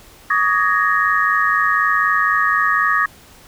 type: tone cluster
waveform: sine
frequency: 1137 / 1241 / 1677 / 1858 Hz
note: C#6 / D#6 / G#6 / A#6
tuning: +44 / -5 / +16 / -6 cents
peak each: -19 dBFS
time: 0.3-3.06 s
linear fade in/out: 5 ms
effects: pink hiss -45 dBFS RMS until 3.47 s